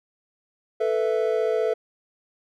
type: chord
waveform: triangle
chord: A suspended second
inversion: none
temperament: just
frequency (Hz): 440 / 495 / 660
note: A4 / B4 / E5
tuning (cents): 0 / +4 / +2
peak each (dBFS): -21 / -24 / -25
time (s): 0.8-1.74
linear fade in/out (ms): 10
effects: none